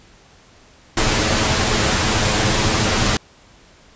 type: noise with comb filter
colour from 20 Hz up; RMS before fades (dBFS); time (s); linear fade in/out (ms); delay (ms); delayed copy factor
pink; -17; 0.97-3.17; 2; 9.3; +0.55
effects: pink hiss -49 dBFS RMS until 3.95 s + resampled to 16000 Hz